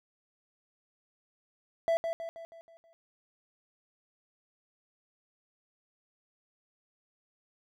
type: tone with echo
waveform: triangle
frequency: 664 Hz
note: E5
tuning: 12 cents sharp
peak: -22 dBFS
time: 1.88-1.97 s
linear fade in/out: 0 ms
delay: 160 ms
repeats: 6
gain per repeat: -6 dB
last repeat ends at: 2.93 s
effects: none